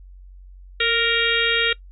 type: harmonic tone with a mistuned harmonic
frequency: 466.2 Hz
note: A#4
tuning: in tune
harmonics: 1 / 3 / 4 / 5 / 6 / 7 / 8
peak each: -25 / -25 / -25 / -25 / -25 / -25 / -25 dBFS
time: 0.8-1.73 s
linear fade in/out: 5 ms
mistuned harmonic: 1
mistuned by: -23 cents
effects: noise-tail reverb RT60 0.1 s tail -21 dB re dry + added 46 Hz sine -40 dBFS peak until 1.91 s